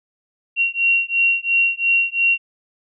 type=beating tone pair; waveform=sine; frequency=2745 / 2747.9 Hz; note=F7 / F7; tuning=-31 / -29 cents; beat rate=2.9 Hz; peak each=-18 dBFS; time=0.56-2.38 s; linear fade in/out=50 ms; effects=none